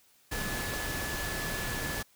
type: tone in noise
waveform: sine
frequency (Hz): 1721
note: A6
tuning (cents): -39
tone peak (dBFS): -38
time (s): 0.31-2.03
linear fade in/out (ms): 10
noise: pink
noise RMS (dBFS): -35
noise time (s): 0.31-2.03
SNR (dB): -6
effects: white hiss -64 dBFS RMS until 2.15 s